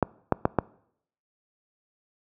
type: clicks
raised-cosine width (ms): 1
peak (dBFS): -5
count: 4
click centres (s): 0.027 / 0.323 / 0.454 / 0.587
effects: noise-tail reverb RT60 0.7 s tail -23 dB re dry + high-pass 80 Hz 12 dB/octave